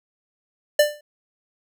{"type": "tone with exponential decay", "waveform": "square", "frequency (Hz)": 593, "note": "D5", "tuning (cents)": 17, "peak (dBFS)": -10, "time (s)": [0.79, 1.01], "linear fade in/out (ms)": 5, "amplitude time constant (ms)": 46, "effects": []}